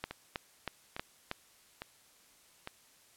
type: two click trains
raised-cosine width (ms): 0.3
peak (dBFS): -19 / -24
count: 5 / 4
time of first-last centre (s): 0.04-1.314 / 0.11-2.674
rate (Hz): 3.14 / 1.17
effects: white hiss -63 dBFS RMS until 3.16 s + low-pass 12000 Hz 12 dB/octave